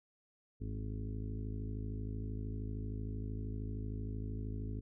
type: harmonic tone with a mistuned harmonic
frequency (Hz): 53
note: G#1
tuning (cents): +36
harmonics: 1 / 2 / 3 / 4 / 5 / 6 / 7 / 8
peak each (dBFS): -41 / -41 / -55 / -49 / -48 / -55 / -58 / -54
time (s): 0.6-4.81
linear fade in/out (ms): 20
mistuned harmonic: 3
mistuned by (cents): +36
effects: none